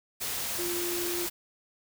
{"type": "tone in noise", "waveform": "sine", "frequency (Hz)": 349.1, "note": "F4", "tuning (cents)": -1, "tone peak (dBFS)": -32, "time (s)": [0.58, 1.27], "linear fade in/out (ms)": 20, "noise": "white", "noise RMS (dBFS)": -33, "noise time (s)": [0.2, 1.3], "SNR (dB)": -2, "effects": []}